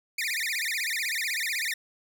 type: tone with vibrato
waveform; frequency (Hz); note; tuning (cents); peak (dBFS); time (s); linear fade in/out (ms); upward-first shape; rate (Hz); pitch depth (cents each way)
sawtooth; 2093; C7; 0; -24; 0.18-1.74; 5; sine; 16; 290
effects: none